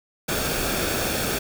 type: noise with comb filter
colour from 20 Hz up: pink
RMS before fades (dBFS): -25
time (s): 0.28-1.39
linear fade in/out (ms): 10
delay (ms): 1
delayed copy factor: -0.5
effects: none